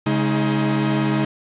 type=tone cluster; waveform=45% pulse; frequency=137.2 / 209.3 / 315.8 Hz; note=C#3 / G#3 / D#4; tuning=-17 / +14 / +26 cents; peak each=-22 dBFS; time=0.06-1.25 s; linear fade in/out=5 ms; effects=resampled to 8000 Hz + 7-bit